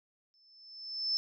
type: tone with exponential growth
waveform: sine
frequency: 5274 Hz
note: E8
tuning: in tune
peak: -26 dBFS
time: 0.34-1.17 s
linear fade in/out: 0 ms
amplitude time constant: 180 ms
effects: none